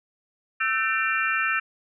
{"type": "tone cluster", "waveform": "sine", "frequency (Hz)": [1322, 1542, 1794, 2376, 2738], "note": ["E6", "G6", "A6", "D7", "F7"], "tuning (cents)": [5, -29, 33, 20, -35], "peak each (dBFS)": [-27, -28, -28, -28, -30], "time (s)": [0.6, 1.6], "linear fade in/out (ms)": 10, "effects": []}